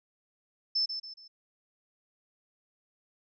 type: tone with echo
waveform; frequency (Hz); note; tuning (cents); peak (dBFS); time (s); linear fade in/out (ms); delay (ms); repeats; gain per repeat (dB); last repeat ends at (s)
sine; 5274; E8; 0; -25; 0.75-0.86; 10; 140; 3; -8; 1.28
effects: none